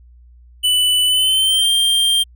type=tone with pitch glide; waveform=square; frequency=2984 to 3180 Hz; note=F#7 to G7; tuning=+14 to +24 cents; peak=-13 dBFS; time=0.63-2.24 s; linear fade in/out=20 ms; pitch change=+110 cents; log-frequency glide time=1.06-1.7 s; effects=added 60 Hz sine -42 dBFS peak until 2.35 s

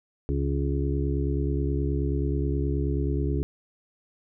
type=harmonic tone; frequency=69.4 Hz; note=C#2; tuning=3 cents sharp; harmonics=1 / 2 / 4 / 5 / 6; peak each=-26 / -29 / -32 / -33 / -34 dBFS; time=0.29-3.43 s; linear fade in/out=0 ms; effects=none

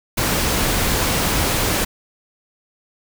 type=noise; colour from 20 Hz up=pink; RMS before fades=-19 dBFS; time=0.17-1.85 s; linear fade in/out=10 ms; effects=none

